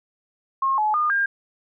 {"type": "tone with pitch steps", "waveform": "sine", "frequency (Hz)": [1076, 853, 1217, 1606], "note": ["C6", "G#5", "D#6", "G6"], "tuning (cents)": [48, 46, -39, 41], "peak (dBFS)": -18, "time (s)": [0.62, 1.26], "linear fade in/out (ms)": 5, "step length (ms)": 160, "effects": []}